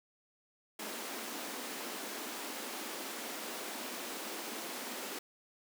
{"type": "high-pass noise", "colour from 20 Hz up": "pink", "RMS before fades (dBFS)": -42, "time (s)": [0.79, 5.19], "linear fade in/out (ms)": 5, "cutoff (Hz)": 220, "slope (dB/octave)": 48, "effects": []}